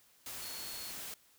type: tone in noise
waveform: sine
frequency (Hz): 4339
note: C#8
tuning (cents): -38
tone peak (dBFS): -47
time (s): 0.42-0.91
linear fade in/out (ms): 2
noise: white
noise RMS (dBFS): -44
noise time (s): 0.26-1.14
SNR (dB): -6
effects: white hiss -66 dBFS RMS until 1.38 s